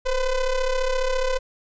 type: ring-modulated tone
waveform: square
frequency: 251.7 Hz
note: B3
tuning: 33 cents sharp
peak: -18 dBFS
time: 0.05-1.39 s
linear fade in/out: 20 ms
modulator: 269 Hz
effects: resampled to 16000 Hz